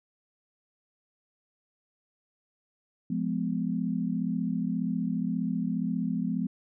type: chord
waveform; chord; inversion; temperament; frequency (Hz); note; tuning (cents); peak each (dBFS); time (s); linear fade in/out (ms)
sine; F diminished; none; just; 174.61 / 209.5 / 251.4; F3 / Ab3 / Cb4; 0 / +15 / +31; -31 / -31 / -31; 3.1-6.47; 5
effects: none